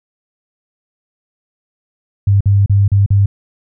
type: tone with dropouts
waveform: sine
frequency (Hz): 99.8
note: G2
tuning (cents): +32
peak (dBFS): -7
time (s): 2.27-3.26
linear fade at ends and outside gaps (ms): 5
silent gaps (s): 2.407-2.457 / 2.661-2.696 / 2.88-2.917 / 3.062-3.104
effects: none